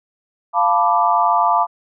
sine chord, B half-diminished seventh, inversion second, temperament equal, 698.5 / 880 / 987.8 / 1174.7 Hz, F5 / A5 / B5 / D6, 0 / 0 / 0 / 0 cents, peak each -18 dBFS, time 0.53-1.67 s, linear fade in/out 50 ms, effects none

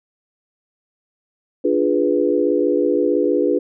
sine chord, D diminished seventh, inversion none, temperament equal, 293.7 / 349.2 / 415.3 / 493.9 Hz, D4 / F4 / Ab4 / Cb5, 0 / 0 / 0 / 0 cents, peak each -20 dBFS, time 1.64-3.59 s, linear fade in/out 10 ms, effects none

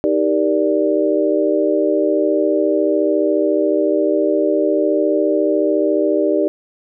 sine chord, Eb major seventh, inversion none, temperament equal with one note detuned, 312.4 / 392 / 466.2 / 587.3 Hz, Eb4 / G4 / Bb4 / D5, +7 / 0 / 0 / 0 cents, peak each -18 / -18 / -22 / -18 dBFS, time 0.04-6.48 s, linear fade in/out 0 ms, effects none

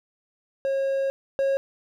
triangle tone pair in turn, 543 / 545 Hz, C#5 / C#5, -36 / -29 cents, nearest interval unison, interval 7 cents, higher second, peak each -20 / -18 dBFS, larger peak second, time 0.65-1.1 / 1.39-1.57 s, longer first, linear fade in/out 0 ms, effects none

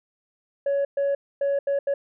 sine tone bursts at uneven times, 560 Hz, C#5, 18 cents sharp, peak -18 dBFS, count 5, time 0.66-0.85 / 0.97-1.15 / 1.41-1.59 / 1.67-1.79 / 1.87-1.94 s, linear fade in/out 5 ms, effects tanh soft clip ceiling -19 dBFS

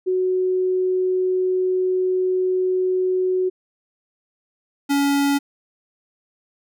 sine / square tone pair in turn, 370 / 281.8 Hz, F#4 / C#4, 0 / +29 cents, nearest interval perfect fourth, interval 471 cents, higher first, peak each -17 / -17 dBFS, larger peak neither, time 0.06-3.5 / 4.89-5.39 s, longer first, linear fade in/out 20 ms, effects none

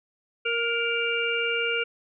harmonic tone with a mistuned harmonic, 466.2 Hz, A#4, in tune, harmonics 1 / 3 / 5 / 6, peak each -29 / -29 / -29 / -29 dBFS, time 0.45-1.84 s, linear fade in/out 10 ms, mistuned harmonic 3, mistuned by +17 cents, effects none

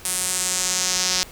sawtooth tone with band-pass filter sweep, 183.5 Hz, F#3, 14 cents flat, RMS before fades -23 dBFS, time 0.05-1.23 s, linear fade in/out 0 ms, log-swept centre 9500 to 5400 Hz, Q 2.4, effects pink hiss -43 dBFS RMS until 1.31 s

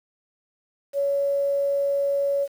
sine tone with quantisation, 561 Hz, C#5, 21 cents sharp, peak -20 dBFS, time 0.93-2.48 s, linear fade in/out 50 ms, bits 8, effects none

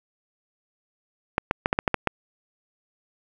clicks, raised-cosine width 0.5 ms, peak -5 dBFS, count 8, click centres 1.381 / 1.511 / 1.659 / 1.729 / 1.789 / 1.878 / 1.943 / 2.073 s, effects 7-bit

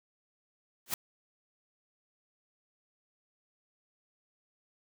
white noise with exponential growth, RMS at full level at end -26 dBFS, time 0.86-0.94 s, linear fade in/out 2 ms, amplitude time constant 16 ms, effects none

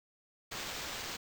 violet noise with sample-and-hold, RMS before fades -41 dBFS, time 0.51-1.17 s, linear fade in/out 10 ms, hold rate 11025 Hz, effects none

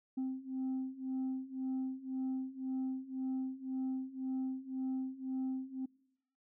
sine beating tone pair, 260.6 / 262.5 Hz, C4 / C4, -7 / +6 cents, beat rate 1.9 Hz, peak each -38 / -36 dBFS, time 0.17-5.86 s, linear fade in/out 10 ms, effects noise-tail reverb RT60 0.9 s tail -26 dB re dry + tanh soft clip ceiling -32 dBFS

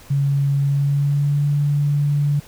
sine tone with pitch glide, 140 to 144.85 Hz, C#3 to D3, +18 to -24 cents, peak -15 dBFS, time 0.1-2.4 s, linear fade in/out 10 ms, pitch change +58 cents, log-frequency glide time 0.63-1.45 s, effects pink hiss -45 dBFS RMS until 2.47 s

